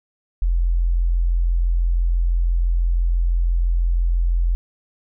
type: tone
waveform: sine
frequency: 43 Hz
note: F1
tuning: 26 cents flat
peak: -15 dBFS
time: 0.42-4.55 s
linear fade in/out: 0 ms
effects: none